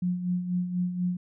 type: tone with tremolo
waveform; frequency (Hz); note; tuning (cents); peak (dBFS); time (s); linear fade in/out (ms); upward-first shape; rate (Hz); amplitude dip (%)
sine; 179.2; F3; +45; -23; 0.02-1.17; 5; sine; 4.1; 60
effects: none